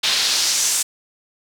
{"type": "noise with band-pass filter sweep", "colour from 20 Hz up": "pink", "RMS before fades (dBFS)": -19, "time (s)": [0.03, 0.83], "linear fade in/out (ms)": 10, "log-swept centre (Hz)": [3600, 8000], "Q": 1.9, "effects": []}